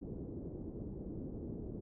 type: low-pass noise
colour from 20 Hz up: white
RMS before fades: -44 dBFS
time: 0.01-1.81 s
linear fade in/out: 20 ms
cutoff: 370 Hz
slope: 24 dB/octave
effects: none